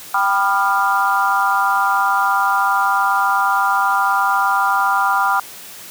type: chord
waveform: sine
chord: G dominant seventh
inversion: none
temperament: equal with one note detuned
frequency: 784 / 987.8 / 1204.9 / 1396.9 Hz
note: G5 / B5 / D6 / F6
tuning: 0 / 0 / +44 / 0 cents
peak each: -19 dBFS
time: 0.14-5.4 s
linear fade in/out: 5 ms
effects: white hiss -36 dBFS RMS until 5.9 s + high-pass 80 Hz 12 dB/octave